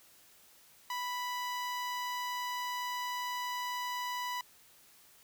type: tone with notch filter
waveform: sawtooth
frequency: 987.8 Hz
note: B5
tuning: in tune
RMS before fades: -37 dBFS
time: 0.9-4.41 s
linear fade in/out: 2 ms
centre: 9600 Hz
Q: 1.5
effects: white hiss -61 dBFS RMS until 5.23 s